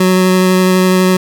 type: tone with vibrato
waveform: 25% pulse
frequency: 185 Hz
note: F#3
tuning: in tune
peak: -4 dBFS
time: 0-1.17 s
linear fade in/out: 5 ms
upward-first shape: sine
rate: 12 Hz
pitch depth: 9 cents each way
effects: none